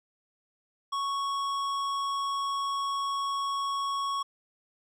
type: tone with hard clipping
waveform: sine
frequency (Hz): 1108.7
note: C#6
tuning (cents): 0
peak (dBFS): -30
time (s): 0.92-4.23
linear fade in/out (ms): 10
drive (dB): 12
effects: none